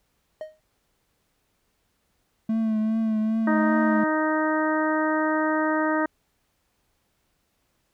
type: tone with exponential decay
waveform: triangle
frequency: 622.3 Hz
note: D#5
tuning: in tune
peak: -26 dBFS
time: 0.41-0.6 s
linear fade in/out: 1 ms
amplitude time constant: 40 ms
type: tone with vibrato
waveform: triangle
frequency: 220 Hz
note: A3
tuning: in tune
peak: -19 dBFS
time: 2.49-4.04 s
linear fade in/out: 5 ms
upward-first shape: triangle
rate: 2.5 Hz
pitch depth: 38 cents each way
type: harmonic tone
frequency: 311.1 Hz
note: D#4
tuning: in tune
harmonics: 1 / 2 / 3 / 4 / 5 / 6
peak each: -24 / -27 / -29 / -30 / -31 / -32 dBFS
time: 3.47-6.06 s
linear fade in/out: 5 ms
effects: pink hiss -71 dBFS RMS until 7.93 s